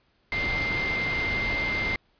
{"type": "tone in noise", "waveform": "sine", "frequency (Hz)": 2093, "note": "C7", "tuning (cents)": 0, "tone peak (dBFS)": -26, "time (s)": [0.32, 1.96], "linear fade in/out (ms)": 2, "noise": "pink", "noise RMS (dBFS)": -31, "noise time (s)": [0.32, 1.96], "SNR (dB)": 2, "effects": ["pink hiss -67 dBFS RMS until 2.19 s", "resampled to 11025 Hz"]}